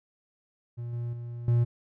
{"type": "tone with level steps", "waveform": "triangle", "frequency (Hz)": 119, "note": "A#2", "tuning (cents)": 36, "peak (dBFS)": [-31, -28, -33, -18], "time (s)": [0.77, 1.65], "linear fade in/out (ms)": 20, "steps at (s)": [0.93, 1.13, 1.48], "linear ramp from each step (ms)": 2, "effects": []}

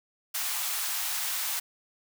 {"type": "high-pass noise", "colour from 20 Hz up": "white", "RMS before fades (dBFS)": -31, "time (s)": [0.34, 1.6], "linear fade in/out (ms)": 10, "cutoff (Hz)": 760, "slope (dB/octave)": 24, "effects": []}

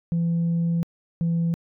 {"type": "tone pair in turn", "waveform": "sine", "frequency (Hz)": [168.5, 167.79], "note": ["E3", "E3"], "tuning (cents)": [38, 31], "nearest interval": "unison", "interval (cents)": 7, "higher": "first", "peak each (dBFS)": -18, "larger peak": "neither", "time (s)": [[0.12, 0.83], [1.21, 1.54]], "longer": "first", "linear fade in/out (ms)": 0, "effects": ["tanh soft clip ceiling -18 dBFS"]}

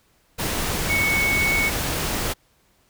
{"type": "tone in noise", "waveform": "sine", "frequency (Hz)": 2217, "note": "C#7", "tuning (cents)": 0, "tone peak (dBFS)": -19, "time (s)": [0.89, 1.7], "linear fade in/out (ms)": 20, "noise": "pink", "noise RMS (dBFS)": -25, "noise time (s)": [0.38, 2.34], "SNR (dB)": 3, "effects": ["pink hiss -62 dBFS RMS until 2.89 s"]}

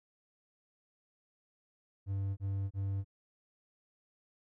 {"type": "tone bursts", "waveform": "triangle", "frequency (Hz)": 98, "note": "G2", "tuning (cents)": 0, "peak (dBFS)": -30, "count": 3, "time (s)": [2.06, 3.046], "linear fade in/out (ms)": 50, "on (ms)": 310, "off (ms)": 28, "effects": []}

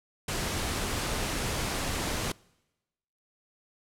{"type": "noise", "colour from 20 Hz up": "pink", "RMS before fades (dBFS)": -31, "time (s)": [0.28, 2.32], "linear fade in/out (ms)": 5, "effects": ["noise-tail reverb RT60 1.0 s tail -25 dB re dry", "low-pass 11000 Hz 12 dB/octave"]}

